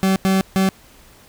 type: tone bursts at uneven times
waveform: 40% pulse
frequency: 191.1 Hz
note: G3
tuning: 44 cents flat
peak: -13 dBFS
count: 3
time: 0.03-0.16 / 0.25-0.41 / 0.56-0.69 s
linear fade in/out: 0 ms
effects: pink hiss -48 dBFS RMS until 1.28 s